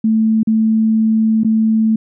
sine tone with dropouts, 220.6 Hz, A3, 5 cents sharp, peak -10 dBFS, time 0.04-1.96 s, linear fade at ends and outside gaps 5 ms, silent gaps 0.432-0.472 / 1.435-1.446 s, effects none

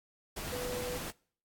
sine tone in noise, 494.9 Hz, B4, 4 cents sharp, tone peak -36 dBFS, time 0.52-0.98 s, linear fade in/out 10 ms, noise pink, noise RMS -40 dBFS, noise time 0.36-1.11 s, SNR +1 dB, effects noise-tail reverb RT60 0.5 s tail -24 dB re dry + AAC 64 kbps

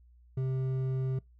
triangle tone with hard clipping, 131.1 Hz, C3, 4 cents sharp, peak -30 dBFS, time 0.37-1.19 s, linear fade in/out 5 ms, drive 10 dB, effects noise-tail reverb RT60 0.2 s tail -24 dB re dry + added 60 Hz sine -56 dBFS peak until 1.39 s

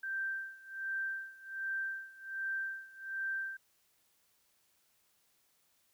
sine tone with tremolo, 1568 Hz, G6, in tune, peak -33 dBFS, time 0.03-3.57 s, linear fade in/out 5 ms, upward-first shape sine, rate 1.3 Hz, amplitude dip 90%, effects white hiss -73 dBFS RMS until 5.93 s

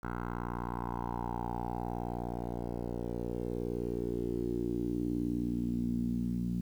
10% pulse tone with low-pass filter sweep, 59.4 Hz, A#1, 33 cents sharp, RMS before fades -35 dBFS, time 0.03-6.61 s, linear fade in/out 5 ms, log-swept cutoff 1300 to 200 Hz, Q 4.5, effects 10-bit

